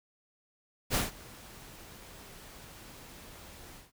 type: noise with ADSR envelope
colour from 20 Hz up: pink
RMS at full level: -27 dBFS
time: 0.9-3.92 s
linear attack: 47 ms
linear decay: 160 ms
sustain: -23 dB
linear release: 160 ms
effects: none